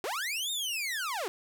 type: linear two-way sweep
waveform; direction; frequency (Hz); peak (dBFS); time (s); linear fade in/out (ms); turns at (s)
sawtooth; up then down; 329.6 to 3729 to 329.6; -28; 0.04-1.28; 0; 0.51
effects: none